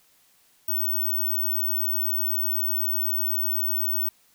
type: tone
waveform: sine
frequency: 15804 Hz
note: B9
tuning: in tune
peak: -21 dBFS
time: 0.68-4.09 s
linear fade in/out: 5 ms
effects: tanh soft clip ceiling -19 dBFS + white hiss -61 dBFS RMS until 4.34 s